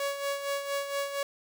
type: tone with tremolo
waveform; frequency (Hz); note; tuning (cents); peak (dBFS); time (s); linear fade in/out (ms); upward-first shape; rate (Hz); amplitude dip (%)
sawtooth; 561; C#5; +21; -24; 0-1.23; 2; sine; 4.3; 60
effects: 10-bit